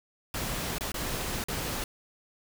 pink noise with dropouts, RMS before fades -33 dBFS, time 0.34-1.84 s, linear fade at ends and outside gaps 2 ms, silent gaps 0.784-0.808 / 0.919-0.942 / 1.44-1.484 s, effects none

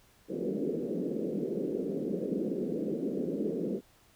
white band-pass noise, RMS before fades -33 dBFS, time 0.28-3.81 s, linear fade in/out 50 ms, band 170 to 480 Hz, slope 48 dB/octave, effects pink hiss -63 dBFS RMS until 4.15 s

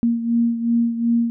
sine beating tone pair, 233.1 / 235.8 Hz, A#3 / A#3, 0 / +20 cents, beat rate 2.7 Hz, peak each -17 / -23 dBFS, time 0.03-1.3 s, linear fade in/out 0 ms, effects none

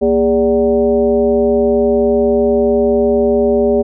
sine tone with frequency modulation, 407.8 Hz, G#4, 32 cents flat, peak -9 dBFS, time 0.01-3.83 s, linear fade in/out 20 ms, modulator 172 Hz, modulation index 1.1, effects none

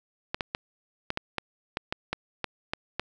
clicks, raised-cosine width 0.3 ms, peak -12 dBFS, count 12, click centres 0.345 / 0.408 / 0.549 / 1.104 / 1.174 / 1.383 / 1.771 / 1.925 / 2.13 / 2.443 / 2.735 / 2.996 s, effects none

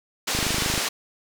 white band-pass noise, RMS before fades -26 dBFS, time 0.27-0.89 s, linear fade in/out 10 ms, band 250 to 6500 Hz, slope 12 dB/octave
click train, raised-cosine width 3 ms, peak -15 dBFS, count 12, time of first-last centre 0.35-0.778 s, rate 25.7 Hz
effects none

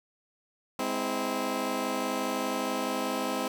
15% pulse chord, Ab augmented, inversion none, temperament just, 207.7 / 259.6 / 324.5 Hz, Ab3 / C4 / E4, 0 / -13 / -27 cents, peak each -29 / -25 / -29 dBFS, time 0.79-3.48 s, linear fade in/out 2 ms, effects none

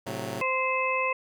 10% pulse chord, F# diminished, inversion first, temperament just, 111 / 133.2 / 185 Hz, A2 / C3 / F#3, +16 / +31 / 0 cents, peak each -28 / -28 / -29 dBFS, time 0.06-0.42 s, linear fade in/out 10 ms
harmonic tone, 520 Hz, C5, 11 cents flat, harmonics 1 / 2 / 4 / 5, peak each -30 / -28 / -32 / -29 dBFS, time 0.41-1.13 s, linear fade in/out 5 ms
effects none

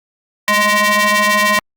sawtooth ring-modulated tone, 419 Hz, G#4, 15 cents sharp, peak -4 dBFS, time 0.48-1.59 s, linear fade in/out 0 ms, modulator 1460 Hz, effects Opus 48 kbps

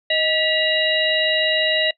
sine tone cluster, 625 / 1951 / 2830 / 3869 Hz, D#5 / B6 / F7 / B7, +8 / -22 / +22 / -36 cents, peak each -22 dBFS, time 0.1-1.91 s, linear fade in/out 5 ms, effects noise-tail reverb RT60 0.1 s tail -21 dB re dry

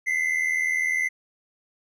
triangle tone pair together, 2013 / 2093 Hz, B6 / C7, +33 / 0 cents, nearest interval minor second, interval 67 cents, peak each -23 dBFS, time 0.06-1.09 s, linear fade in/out 20 ms, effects none

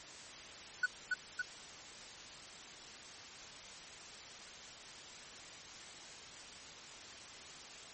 triangle tone with echo, 1480 Hz, F#6, in tune, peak -26 dBFS, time 0.83-0.86 s, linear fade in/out 5 ms, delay 280 ms, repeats 2, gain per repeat -3 dB, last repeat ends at 1.42 s, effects white hiss -51 dBFS RMS until 7.93 s + MP3 32 kbps

